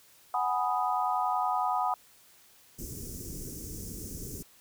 sine chord, G# minor seventh, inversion third, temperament equal, 740 / 830.6 / 987.8 / 1244.5 Hz, F#5 / G#5 / B5 / D#6, 0 / 0 / 0 / 0 cents, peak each -30 / -33 / -32 / -32 dBFS, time 0.34-1.94 s, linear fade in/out 2 ms
pink band-stop noise, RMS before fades -40 dBFS, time 2.78-4.43 s, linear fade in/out 10 ms, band 450 to 5500 Hz, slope 48 dB/octave
effects white hiss -59 dBFS RMS until 4.6 s

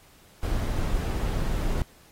brown noise, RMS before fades -26 dBFS, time 0.43-1.82 s, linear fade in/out 2 ms, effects pink hiss -56 dBFS RMS until 2.11 s + AAC 48 kbps

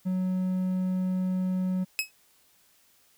triangle tone, 185 Hz, F#3, in tune, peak -23 dBFS, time 0.05-1.85 s, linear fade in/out 20 ms
sawtooth tone with exponential decay, 2565 Hz, E7, 48 cents flat, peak -18 dBFS, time 1.99-2.11 s, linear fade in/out 0 ms, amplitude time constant 24 ms
effects white hiss -63 dBFS RMS until 3.17 s

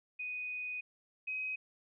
sine tone pair in turn, 2489 / 2527 Hz, D#7 / D#7, 0 / +26 cents, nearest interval unison, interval 26 cents, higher second, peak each -37 / -35 dBFS, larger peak second, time 0.19-0.81 / 1.27-1.56 s, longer first, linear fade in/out 10 ms, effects none

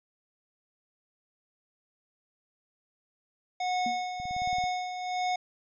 square tone with tremolo, 730 Hz, F#5, 24 cents flat, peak -27 dBFS, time 3.6-5.36 s, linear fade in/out 5 ms, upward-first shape sine, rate 1.3 Hz, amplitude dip 60%
sine tone with exponential decay, 234.8 Hz, A#3, 13 cents sharp, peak -31 dBFS, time 3.86-4.05 s, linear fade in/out 2 ms, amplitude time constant 40 ms
click train, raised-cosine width 5 ms, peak -33 dBFS, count 9, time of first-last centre 4.2-4.64 s, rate 18.2 Hz
effects resampled to 16000 Hz

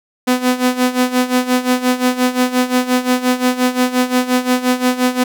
sawtooth tone with tremolo, 251.3 Hz, B3, 30 cents sharp, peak -6 dBFS, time 0.27-5.24 s, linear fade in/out 10 ms, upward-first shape sine, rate 5.7 Hz, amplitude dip 80%, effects none

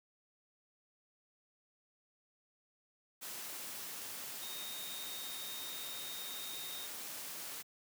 sine tone in noise, 3707 Hz, A#7, 10 cents flat, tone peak -46 dBFS, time 4.41-6.87 s, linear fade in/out 20 ms, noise white, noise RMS -45 dBFS, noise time 3.21-7.63 s, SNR -4 dB, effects high-pass 150 Hz 12 dB/octave

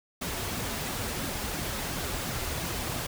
pink noise with flanger, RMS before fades -33 dBFS, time 0.21-3.07 s, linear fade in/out 10 ms, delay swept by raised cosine 2 to 6.6 ms, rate 2.9 Hz, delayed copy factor -0.55, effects none

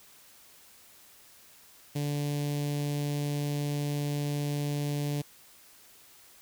sawtooth tone with notch filter, 145.3 Hz, D3, 18 cents flat, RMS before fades -31 dBFS, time 1.95-5.22 s, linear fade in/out 10 ms, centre 1300 Hz, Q 0.59, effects white hiss -56 dBFS RMS until 6.41 s

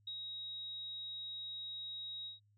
sine tone with ADSR envelope, 3800 Hz, A#7, 33 cents sharp, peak -40 dBFS, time 0.07-2.4 s, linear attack 5 ms, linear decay 74 ms, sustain -2 dB, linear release 140 ms, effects added 103 Hz sine -68 dBFS peak until 2.57 s

